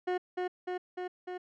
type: tone with echo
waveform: 30% pulse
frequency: 362.7 Hz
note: F#4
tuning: 34 cents flat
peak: -26 dBFS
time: 0.07-0.18 s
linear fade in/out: 10 ms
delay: 300 ms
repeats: 4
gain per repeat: -2 dB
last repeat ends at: 1.38 s
effects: low-pass 2000 Hz 12 dB/octave